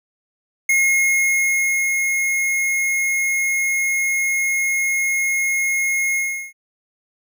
square tone with ADSR envelope, 2155 Hz, C#7, 49 cents flat, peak -14 dBFS, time 0.69-6.53 s, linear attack 4 ms, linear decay 1200 ms, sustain -4 dB, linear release 370 ms, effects none

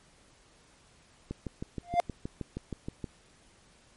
click train, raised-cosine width 3 ms, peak -22 dBFS, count 12, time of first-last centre 1.31-3.042 s, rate 6.35 Hz
triangle tone with exponential growth, 698.5 Hz, F5, in tune, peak -16 dBFS, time 1.83-2 s, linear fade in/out 0 ms, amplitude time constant 35 ms
effects pink hiss -61 dBFS RMS until 3.96 s + MP3 48 kbps

